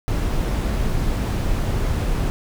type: noise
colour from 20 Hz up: brown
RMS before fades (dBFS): -21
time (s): 0.08-2.3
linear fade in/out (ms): 0
effects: none